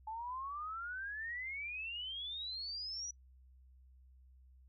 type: exponential sweep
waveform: sine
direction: up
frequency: 860 to 5920 Hz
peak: -40 dBFS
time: 0.07-3.11 s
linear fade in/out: 5 ms
effects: noise-tail reverb RT60 0.1 s tail -23 dB re dry + added 64 Hz sine -59 dBFS peak until 4.68 s